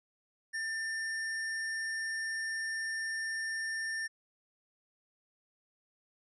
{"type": "tone with sample-and-hold", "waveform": "sine", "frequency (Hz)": 1788, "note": "A6", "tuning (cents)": 27, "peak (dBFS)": -33, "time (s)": [0.53, 4.08], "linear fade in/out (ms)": 20, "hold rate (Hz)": 7350, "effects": ["resampled to 22050 Hz"]}